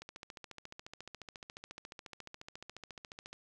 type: click train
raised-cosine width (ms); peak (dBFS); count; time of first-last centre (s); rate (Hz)
0.2; -29; 48; 0.02-3.33; 14.2
effects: none